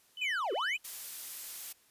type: tone with tremolo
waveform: sine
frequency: 3005 Hz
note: F#7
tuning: 26 cents sharp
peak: -37 dBFS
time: 0.17-0.78 s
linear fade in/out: 2 ms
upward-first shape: sine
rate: 2.6 Hz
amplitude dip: 95%
type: linear two-way sweep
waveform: triangle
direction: down then up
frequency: 2591 to 349.2 to 2591 Hz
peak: -29 dBFS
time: 0.21-0.77 s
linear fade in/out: 10 ms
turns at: 0.53 s
type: noise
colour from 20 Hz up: blue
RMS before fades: -41 dBFS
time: 0.84-1.73 s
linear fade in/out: 10 ms
effects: white hiss -66 dBFS RMS until 1.9 s + resampled to 32000 Hz